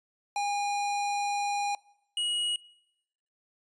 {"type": "tone pair in turn", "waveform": "square", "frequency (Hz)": [814, 2901], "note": ["G#5", "F#7"], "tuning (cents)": [-35, -35], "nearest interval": "octave + minor seventh", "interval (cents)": 2200, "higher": "second", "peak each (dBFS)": -28, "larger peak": "neither", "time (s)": [[0.36, 1.75], [2.17, 2.56]], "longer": "first", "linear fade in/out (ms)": 2, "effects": ["noise-tail reverb RT60 0.9 s tail -24 dB re dry", "resampled to 22050 Hz"]}